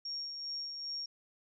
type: tone with tremolo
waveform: sine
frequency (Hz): 5550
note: F8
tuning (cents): -12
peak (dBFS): -36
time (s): 0.05-1.06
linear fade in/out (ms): 5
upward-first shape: sine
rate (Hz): 2.5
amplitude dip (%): 40
effects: none